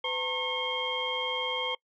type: tone cluster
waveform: sine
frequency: 505 / 910 / 1082 / 2169 / 3193 Hz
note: B4 / A#5 / C#6 / C#7 / G7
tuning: +39 / -42 / -42 / -38 / +31 cents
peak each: -35 / -36 / -38 / -35 / -31 dBFS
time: 0.04-1.75 s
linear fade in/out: 5 ms
effects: noise-tail reverb RT60 0.1 s tail -24 dB re dry + tanh soft clip ceiling -18 dBFS